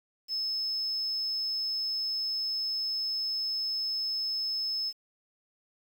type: tone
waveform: sine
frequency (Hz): 5210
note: E8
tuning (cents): -21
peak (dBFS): -28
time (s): 0.28-4.93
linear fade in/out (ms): 50
effects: tanh soft clip ceiling -24 dBFS + 9-bit